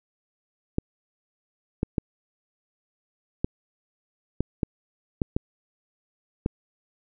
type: clicks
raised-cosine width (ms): 3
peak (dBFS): -10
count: 9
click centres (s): 0.784 / 1.831 / 1.982 / 3.445 / 4.406 / 4.632 / 5.218 / 5.365 / 6.461
effects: none